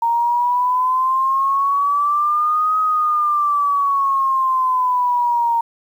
sine exponential two-way sweep, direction up then down, 925 to 1264 to 925 Hz, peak -14 dBFS, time 0.02-5.61 s, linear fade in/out 5 ms, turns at 2.79 s, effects 8-bit

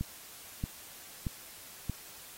click train, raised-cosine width 5 ms, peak -20 dBFS, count 4, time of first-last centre 0.01-1.897 s, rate 1.59 Hz, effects white hiss -50 dBFS RMS until 2.37 s + AAC 48 kbps

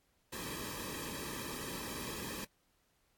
pink noise with comb filter, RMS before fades -42 dBFS, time 0.32-2.45 s, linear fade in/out 10 ms, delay 1.4 ms, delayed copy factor -0.85, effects pink hiss -75 dBFS RMS until 3.17 s + AAC 64 kbps

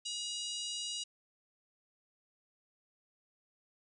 harmonic tone with a mistuned harmonic, 960 Hz, B5, 49 cents flat, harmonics 3 / 4 / 5 / 6 / 7 / 8 / 9, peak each -41 / -43 / -45 / -47 / -48 / -49 / -50 dBFS, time 0.05-1.04 s, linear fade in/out 10 ms, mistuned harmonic 9, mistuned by +55 cents, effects none

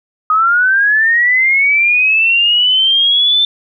sine linear sweep, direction up, 1244.5 to 3562 Hz, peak -8 dBFS, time 0.3-3.45 s, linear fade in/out 2 ms, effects none

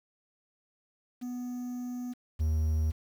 triangle tone pair in turn, 246.9 / 78.17 Hz, B3 / D#2, 0 / +9 cents, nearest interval octave + minor sixth, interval 1991 cents, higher first, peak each -32 / -23 dBFS, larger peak second, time 1.21-2.14 / 2.39-2.92 s, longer first, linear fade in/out 20 ms, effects 9-bit

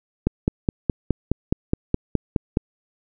click train, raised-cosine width 3 ms, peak -5 dBFS, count 12, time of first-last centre 0.27-2.571 s, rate 4.78 Hz, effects none

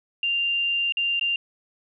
sine tone with dropouts, 2788 Hz, F7, 4 cents flat, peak -21 dBFS, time 0.23-1.36 s, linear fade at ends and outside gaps 2 ms, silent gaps 0.923-0.97 / 1.196-1.211 s, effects none

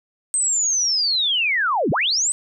sine linear two-way sweep, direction down then up, 8372 to 110 to 8372 Hz, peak -17 dBFS, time 0.34-2.32 s, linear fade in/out 0 ms, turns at 1.91 s, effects none

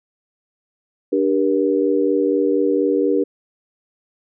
sine chord, G minor, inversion second, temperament equal with one note detuned, 293.7 / 392 / 476.2 Hz, D4 / G4 / Bb4, 0 / 0 / +37 cents, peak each -19 dBFS, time 1.12-3.24 s, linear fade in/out 10 ms, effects none

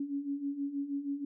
sine beating tone pair, 277.2 / 283.5 Hz, C#4 / C#4, 0 / +39 cents, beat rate 6.3 Hz, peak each -39 / -34 dBFS, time 0-1.25 s, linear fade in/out 5 ms, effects none

